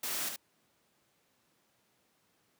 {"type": "noise with echo", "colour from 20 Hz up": "white", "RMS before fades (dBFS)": -36, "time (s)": [0.03, 0.29], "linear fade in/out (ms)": 5, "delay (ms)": 72, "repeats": 1, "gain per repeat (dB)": -5, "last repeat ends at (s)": 0.362, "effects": ["pink hiss -72 dBFS RMS until 2.59 s", "high-pass 150 Hz 12 dB/octave"]}